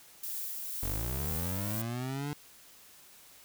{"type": "noise with tremolo", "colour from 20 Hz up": "violet", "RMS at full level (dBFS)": -37, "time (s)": [0.23, 1.82], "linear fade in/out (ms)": 5, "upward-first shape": "sine", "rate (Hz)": 2, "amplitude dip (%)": 25}
{"type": "linear sweep", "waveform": "25% pulse", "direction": "up", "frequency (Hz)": [43.65, 148.7], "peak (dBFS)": -30, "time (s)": [0.83, 2.33], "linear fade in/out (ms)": 0}
{"effects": ["white hiss -56 dBFS RMS until 3.44 s"]}